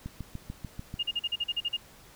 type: click train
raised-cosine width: 5 ms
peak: -24 dBFS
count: 7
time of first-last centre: 0.06-0.941 s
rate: 6.81 Hz
type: tone bursts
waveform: sine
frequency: 2837 Hz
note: F7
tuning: 27 cents sharp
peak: -26 dBFS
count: 10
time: 0.99-1.769 s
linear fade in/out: 10 ms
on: 41 ms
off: 41 ms
effects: pink hiss -54 dBFS RMS until 2.15 s